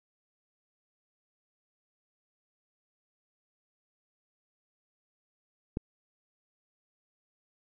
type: click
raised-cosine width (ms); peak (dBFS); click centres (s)
3; -18; 5.771
effects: none